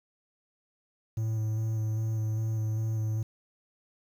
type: tone with vibrato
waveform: triangle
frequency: 109.9 Hz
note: A2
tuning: 2 cents flat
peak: -25 dBFS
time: 1.17-3.23 s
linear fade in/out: 5 ms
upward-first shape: square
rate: 2.5 Hz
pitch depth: 15 cents each way
effects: 9-bit